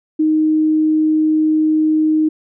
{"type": "tone", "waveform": "sine", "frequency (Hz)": 311.1, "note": "D#4", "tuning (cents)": 0, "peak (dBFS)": -11, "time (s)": [0.19, 2.29], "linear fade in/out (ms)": 10, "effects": []}